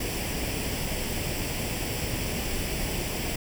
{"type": "noise with comb filter", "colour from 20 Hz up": "pink", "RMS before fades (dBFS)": -30, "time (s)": [0, 3.36], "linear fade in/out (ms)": 5, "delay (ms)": 0.38, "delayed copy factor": 0.6, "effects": []}